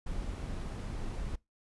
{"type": "noise", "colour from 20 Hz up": "brown", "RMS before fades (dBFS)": -37, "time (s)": [0.06, 1.36], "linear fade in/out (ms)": 10, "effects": ["noise-tail reverb RT60 0.2 s tail -23 dB re dry", "resampled to 24000 Hz"]}